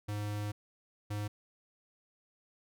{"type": "tone bursts at uneven times", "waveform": "square", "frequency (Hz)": 104.1, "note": "G#2", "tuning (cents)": 5, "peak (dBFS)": -35, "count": 2, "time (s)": [[0.08, 0.52], [1.1, 1.28]], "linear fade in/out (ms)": 10, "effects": []}